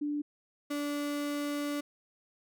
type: tone pair in turn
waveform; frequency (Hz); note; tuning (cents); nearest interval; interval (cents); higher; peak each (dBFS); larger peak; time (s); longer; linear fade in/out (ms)
sine / 35% pulse; 293.7 / 290.2; D4 / D4; 0 / -21; unison; 21; first; -30 / -30; neither; 0.01-0.22 / 0.7-1.81; second; 10
effects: none